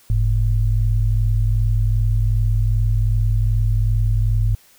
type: tone pair together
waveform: sine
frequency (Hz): 45.41 / 108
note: F#1 / A2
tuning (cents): -32 / -32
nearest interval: octave + minor third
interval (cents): 1500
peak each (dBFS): -17 / -17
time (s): 0.1-4.55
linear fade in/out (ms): 0
effects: white hiss -52 dBFS RMS until 4.78 s